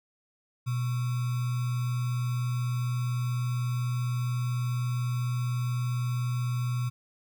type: tone with sample-and-hold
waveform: sine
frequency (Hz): 122.9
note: B2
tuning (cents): -8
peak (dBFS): -26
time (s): 0.66-6.9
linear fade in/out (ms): 20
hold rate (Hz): 1225
effects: none